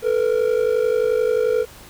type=ring-modulated tone; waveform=triangle; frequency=466.2 Hz; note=A#4; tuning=in tune; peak=-11 dBFS; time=0.02-1.66 s; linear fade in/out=50 ms; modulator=25.7 Hz; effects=pink hiss -43 dBFS RMS until 1.89 s